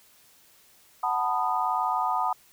sine chord, B dominant seventh, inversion second, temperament just, 740.8 / 889 / 987.8 / 1234.7 Hz, F#5 / A5 / B5 / D#6, +2 / +18 / 0 / -14 cents, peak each -29 dBFS, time 1.03-2.33 s, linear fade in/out 5 ms, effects white hiss -58 dBFS RMS until 2.52 s

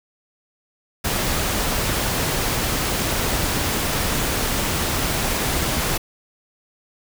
pink noise, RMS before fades -22 dBFS, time 1.04-5.98 s, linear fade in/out 10 ms, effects none

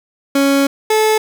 30% pulse tone pair in turn, 277.2 / 434 Hz, C#4 / A4, 0 / -24 cents, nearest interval minor sixth, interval 776 cents, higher second, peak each -8 dBFS, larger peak neither, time 0.35-0.67 / 0.9-1.18 s, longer first, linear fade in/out 5 ms, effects none

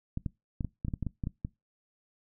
clicks, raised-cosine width 5 ms, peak -20 dBFS, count 12, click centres 0.174 / 0.262 / 0.608 / 0.647 / 0.849 / 0.883 / 0.938 / 1.027 / 1.067 / 1.238 / 1.271 / 1.449 s, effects noise-tail reverb RT60 0.2 s tail -22 dB re dry

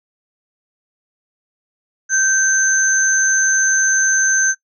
sine tone pair together, 1555 / 6224 Hz, G6 / G8, -14 / -13 cents, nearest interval 2 octaves, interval 2401 cents, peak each -15 dBFS, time 2.09-4.55 s, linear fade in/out 50 ms, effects noise-tail reverb RT60 0.1 s tail -22 dB re dry

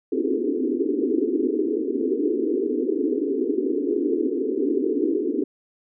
white band-pass noise, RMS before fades -23 dBFS, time 0.12-5.44 s, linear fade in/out 5 ms, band 250 to 440 Hz, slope 96 dB/octave, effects none

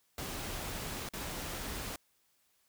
pink noise with dropouts, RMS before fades -40 dBFS, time 0.18-1.96 s, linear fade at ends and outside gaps 2 ms, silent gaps 1.089-1.135 s, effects white hiss -73 dBFS RMS until 2.68 s

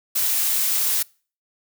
blue noise, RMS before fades -21 dBFS, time 0.15-1.03 s, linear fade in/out 10 ms, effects noise-tail reverb RT60 0.4 s tail -25 dB re dry

